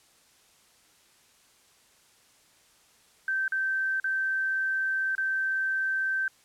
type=tone with dropouts; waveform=sine; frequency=1554 Hz; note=G6; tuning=16 cents flat; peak=-25 dBFS; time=3.28-6.28 s; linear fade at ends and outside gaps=2 ms; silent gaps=3.48-3.521 / 4-4.042 / 5.152-5.18 s; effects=white hiss -61 dBFS RMS until 6.44 s + low-pass 10000 Hz 12 dB/octave